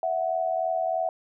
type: tone pair together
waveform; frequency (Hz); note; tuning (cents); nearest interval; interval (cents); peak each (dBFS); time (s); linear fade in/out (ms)
sine; 656.9 / 740; E5 / F#5; -6 / 0; major second; 206; -26 / -27; 0.03-1.09; 2
effects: none